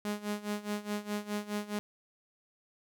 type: tone with tremolo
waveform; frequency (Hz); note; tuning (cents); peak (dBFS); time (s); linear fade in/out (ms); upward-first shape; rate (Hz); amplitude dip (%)
sawtooth; 207.7; G#3; 0; -27; 0.05-1.79; 0; sine; 4.8; 85
effects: none